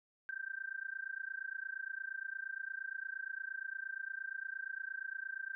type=tone with amplitude modulation; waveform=sine; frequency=1568 Hz; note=G6; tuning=in tune; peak=-36 dBFS; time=0.29-5.55 s; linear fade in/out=0 ms; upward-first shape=sine; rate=28.6 Hz; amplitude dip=95%; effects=none